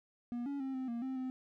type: tone with pitch steps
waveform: triangle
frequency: 240.2 / 281.7 / 266.6 / 260 / 234.6 / 262.7 / 257.9 Hz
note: B3 / C#4 / C4 / C4 / A#3 / C4 / C4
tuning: -48 / +28 / +33 / -11 / +11 / +7 / -25 cents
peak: -34 dBFS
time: 0.32-1.3 s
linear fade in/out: 0 ms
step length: 140 ms
effects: none